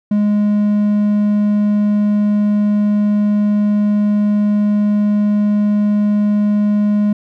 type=tone; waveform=triangle; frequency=207.7 Hz; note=G#3; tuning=in tune; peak=-9 dBFS; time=0.11-7.13 s; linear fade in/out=5 ms; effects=none